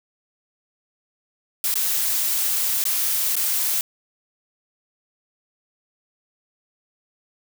blue noise with dropouts, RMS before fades -22 dBFS, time 1.64-3.81 s, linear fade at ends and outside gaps 1 ms, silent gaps 1.741-1.755 / 2.84-2.853 / 3.355-3.365 s, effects none

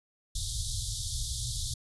pink band-stop noise, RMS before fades -33 dBFS, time 0.35-1.74 s, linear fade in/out 5 ms, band 130 to 3400 Hz, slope 96 dB/octave, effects resampled to 24000 Hz

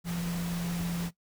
sine tone in noise, 172.3 Hz, F3, 23 cents flat, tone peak -30 dBFS, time 0.04-1.11 s, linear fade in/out 50 ms, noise pink, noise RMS -40 dBFS, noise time 0.04-1.11 s, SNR +7 dB, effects noise-tail reverb RT60 0.1 s tail -17 dB re dry

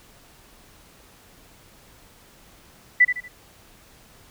sine tone with echo, 1981 Hz, B6, 5 cents sharp, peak -10 dBFS, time 3-3.05 s, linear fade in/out 10 ms, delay 78 ms, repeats 3, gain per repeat -9 dB, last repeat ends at 3.284 s, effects pink hiss -52 dBFS RMS until 4.3 s

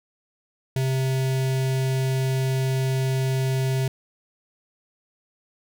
square tone with notch filter, 131.9 Hz, C3, 14 cents sharp, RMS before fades -23 dBFS, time 0.76-3.88 s, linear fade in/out 2 ms, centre 1200 Hz, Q 1.7, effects none

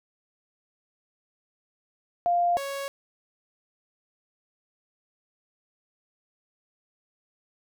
sine / sawtooth tone pair in turn, 698.5 / 554.4 Hz, F5 / C#5, 0 / 0 cents, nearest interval major third, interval 400 cents, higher first, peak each -20 / -27 dBFS, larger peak first, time 2.26-2.57 / 2.57-2.88 s, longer neither, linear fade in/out 0 ms, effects none

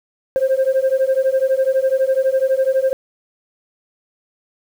sine beating tone pair, 523 / 535 Hz, C5 / C5, -1 / +38 cents, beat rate 12 Hz, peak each -15 dBFS, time 0.36-2.93 s, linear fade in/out 0 ms, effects tanh soft clip ceiling -10 dBFS + 7-bit

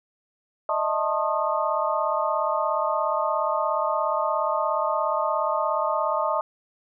sine tone cluster, 608 / 645 / 889 / 1074 / 1234 Hz, D#5 / E5 / A5 / C6 / D#6, -40 / -38 / +18 / +45 / -15 cents, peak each -28 dBFS, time 0.69-6.41 s, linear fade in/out 2 ms, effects none

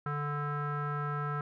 square tone with low-pass filter, 146.2 Hz, D3, 7 cents flat, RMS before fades -34 dBFS, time 0.06-1.41 s, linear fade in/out 2 ms, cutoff 1400 Hz, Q 10, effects none

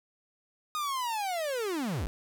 45% pulse linear sweep, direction down, 1244.5 to 38.89 Hz, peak -30 dBFS, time 0.75-2.07 s, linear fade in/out 0 ms, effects none

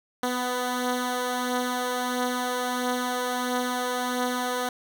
10% pulse beating tone pair, 247.6 / 249.1 Hz, B3 / B3, +5 / +15 cents, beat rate 1.5 Hz, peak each -25 / -18 dBFS, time 0.23-4.69 s, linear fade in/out 2 ms, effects none

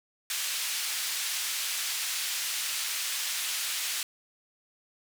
pink band-pass noise, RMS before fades -32 dBFS, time 0.3-4.03 s, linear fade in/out 2 ms, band 2500 to 14000 Hz, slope 12 dB/octave, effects none

